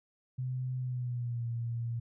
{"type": "tone with pitch glide", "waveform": "sine", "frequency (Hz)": [127.8, 117.19], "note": ["C3", "A#2"], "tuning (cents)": [-40, 10], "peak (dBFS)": -32, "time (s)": [0.38, 2], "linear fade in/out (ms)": 10, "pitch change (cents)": -150, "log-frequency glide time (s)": [0.78, 1.46], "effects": []}